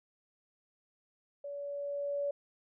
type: tone with level ramp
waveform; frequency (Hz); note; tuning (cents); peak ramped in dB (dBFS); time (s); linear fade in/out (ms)
sine; 570; C#5; +48; -39 to -30; 1.44-2.31; 5
effects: none